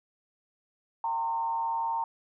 sine tone with frequency modulation, 916 Hz, A#5, 31 cents flat, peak -27 dBFS, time 1.04-2.04 s, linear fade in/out 2 ms, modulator 141 Hz, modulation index 0.49, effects none

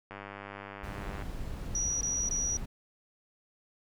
click train, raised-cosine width 0.5 ms, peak -27 dBFS, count 112, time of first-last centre 0.11-1.222 s, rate 99.8 Hz
brown noise, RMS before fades -38 dBFS, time 0.83-2.66 s, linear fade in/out 10 ms
sine tone bursts, 5810 Hz, F#8, 32 cents flat, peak -29 dBFS, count 3, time 1.75-2.57 s, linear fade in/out 2 ms, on 260 ms, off 20 ms
effects none

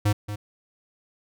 square tone with echo, 103.83 Hz, G#2, in tune, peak -19 dBFS, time 0.05-0.13 s, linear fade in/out 10 ms, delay 230 ms, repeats 1, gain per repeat -11 dB, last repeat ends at 0.36 s, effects none

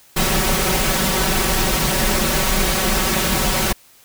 pink noise with comb filter, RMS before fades -18 dBFS, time 0.16-3.73 s, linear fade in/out 10 ms, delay 5.3 ms, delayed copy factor +1, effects white hiss -50 dBFS RMS until 4.04 s

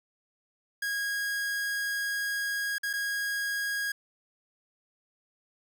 45% pulse tone with dropouts, 1641 Hz, G#6, 21 cents flat, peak -29 dBFS, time 0.82-3.92 s, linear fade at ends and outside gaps 5 ms, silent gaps 2.783-2.832 / 2.931-2.935 s, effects none

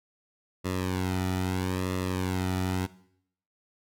sawtooth tone with flanger, 92.5 Hz, F#2, in tune, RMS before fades -29 dBFS, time 0.64-2.87 s, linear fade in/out 20 ms, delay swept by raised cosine 1.3 to 1.87 ms, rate 0.77 Hz, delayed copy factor -0.95, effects noise-tail reverb RT60 0.7 s tail -19 dB re dry + AAC 64 kbps

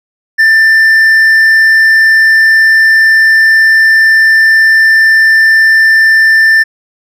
sine tone with hard clipping, 1781 Hz, A6, 21 cents sharp, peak -4 dBFS, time 0.38-6.64 s, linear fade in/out 20 ms, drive 3 dB, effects none

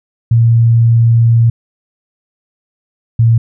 sine tone pair in turn, 115.9 / 114.9 Hz, A#2 / A#2, -10 / -25 cents, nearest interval unison, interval 15 cents, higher first, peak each -5 dBFS, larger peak neither, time 0.31-1.5 / 3.19-3.38 s, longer first, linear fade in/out 5 ms, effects none

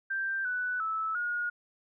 sine tone with pitch steps, 1574 / 1488 / 1308 / 1438 Hz, G6 / F#6 / E6 / F#6, +7 / +9 / -14 / -50 cents, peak -29 dBFS, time 0.1-1.5 s, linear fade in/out 10 ms, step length 350 ms, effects none

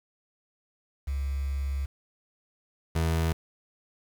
sine / 30% pulse tone pair in turn, 68.8 / 81.82 Hz, C#2 / E2, -12 / -12 cents, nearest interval minor third, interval 300 cents, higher second, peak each -27 / -21 dBFS, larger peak second, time 1.07-1.86 / 2.95-3.33 s, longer first, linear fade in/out 10 ms, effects 8-bit

